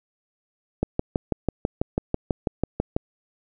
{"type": "click train", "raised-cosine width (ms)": 2, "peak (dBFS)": -8, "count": 14, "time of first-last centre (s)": [0.83, 2.965], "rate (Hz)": 6.09, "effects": []}